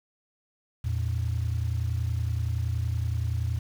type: tone pair together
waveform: sine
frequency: 83 / 113.64 Hz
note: E2 / A#2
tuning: +12 / -44 cents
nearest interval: perfect fourth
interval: 544 cents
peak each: -27 dBFS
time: 0.84-3.59 s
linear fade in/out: 10 ms
effects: tanh soft clip ceiling -19 dBFS + 8-bit